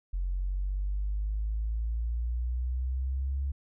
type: exponential sweep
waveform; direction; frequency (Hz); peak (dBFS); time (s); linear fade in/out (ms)
sine; up; 44.43 to 69.6; -27; 0.13-3.52; 10
effects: tanh soft clip ceiling -23 dBFS